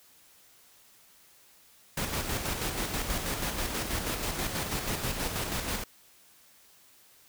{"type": "noise with tremolo", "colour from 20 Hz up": "pink", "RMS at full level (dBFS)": -31, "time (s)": [1.97, 5.84], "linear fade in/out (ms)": 5, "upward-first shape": "square", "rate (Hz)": 6.2, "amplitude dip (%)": 40, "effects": ["white hiss -59 dBFS RMS until 7.28 s"]}